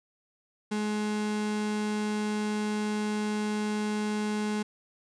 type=tone; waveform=35% pulse; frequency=211.2 Hz; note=G#3; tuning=29 cents sharp; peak=-26 dBFS; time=0.71-4.63 s; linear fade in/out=10 ms; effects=resampled to 22050 Hz + 11-bit